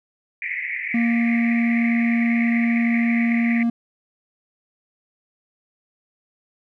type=band-pass noise; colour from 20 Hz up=white; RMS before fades=-28 dBFS; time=0.42-3.63 s; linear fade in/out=2 ms; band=1900 to 2300 Hz; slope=96 dB/octave
type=tone; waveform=triangle; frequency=233.6 Hz; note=A#3; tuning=4 cents sharp; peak=-15 dBFS; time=0.94-3.7 s; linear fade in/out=5 ms
effects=none